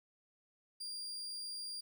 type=tone; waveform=35% pulse; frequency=4782 Hz; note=D8; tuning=30 cents sharp; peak=-40 dBFS; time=0.8-1.81 s; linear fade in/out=10 ms; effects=12-bit